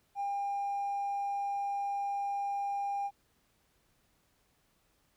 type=tone with hard clipping; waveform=triangle; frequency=802 Hz; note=G5; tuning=39 cents sharp; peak=-31 dBFS; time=0.15-3.11 s; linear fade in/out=50 ms; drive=2 dB; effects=pink hiss -72 dBFS RMS until 5.16 s